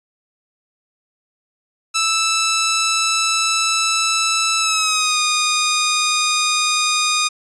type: tone with pitch glide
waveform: 10% pulse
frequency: 1318.5 to 1230.2 Hz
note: E6 to D#6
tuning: 0 to -20 cents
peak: -7 dBFS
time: 1.94-7.29 s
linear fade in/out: 20 ms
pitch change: -120 cents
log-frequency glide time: 4.59-5.19 s
effects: resampled to 22050 Hz